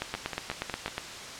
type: two click trains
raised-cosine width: 0.3 ms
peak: -14 / -17 dBFS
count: 9 / 5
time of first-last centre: 0.02-0.98 / 0.15-0.88 s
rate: 8.33 / 5.48 Hz
effects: white hiss -40 dBFS RMS until 1.39 s + low-pass 6000 Hz 12 dB/octave